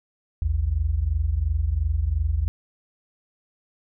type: tone pair together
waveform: sine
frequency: 57.14 / 80 Hz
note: A#1 / D#2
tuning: -34 / +49 cents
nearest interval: tritone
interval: 583 cents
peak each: -24 / -22 dBFS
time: 0.42-2.48 s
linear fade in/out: 0 ms
effects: none